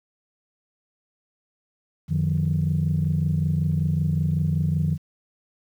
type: tone cluster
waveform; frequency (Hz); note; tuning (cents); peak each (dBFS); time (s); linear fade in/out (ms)
sine; 90.1 / 152.6 / 177.9; F#2 / D#3 / F3; -45 / -33 / +32; -25 / -21 / -26; 2.08-4.98; 50
effects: tanh soft clip ceiling -13 dBFS + 9-bit